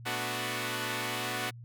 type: chord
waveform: 5% pulse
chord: B minor seventh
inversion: third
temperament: equal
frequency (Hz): 220 / 246.9 / 293.7 / 370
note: A3 / B3 / D4 / F#4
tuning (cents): 0 / 0 / 0 / 0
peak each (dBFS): -29 / -26 / -27 / -25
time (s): 0.05-1.51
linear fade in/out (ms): 20
effects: added 118 Hz sine -44 dBFS peak until 1.64 s